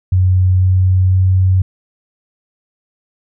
sine tone with pitch steps, 92.3 / 92.89 / 93.48 Hz, F#2 / F#2 / F#2, -4 / +7 / +18 cents, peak -8 dBFS, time 0.12-1.62 s, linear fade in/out 5 ms, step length 500 ms, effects none

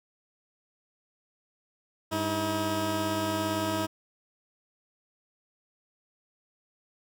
15% pulse tone pair together, 100.79 / 320 Hz, G2 / D#4, +49 / +49 cents, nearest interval octave + minor sixth, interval 2000 cents, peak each -27 / -22 dBFS, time 2.11-3.87 s, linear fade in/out 20 ms, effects none

